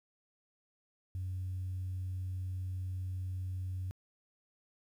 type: tone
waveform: sine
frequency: 92.5 Hz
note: F#2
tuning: in tune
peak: -34 dBFS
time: 1.15-3.91 s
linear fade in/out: 0 ms
effects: tanh soft clip ceiling -32 dBFS + 11-bit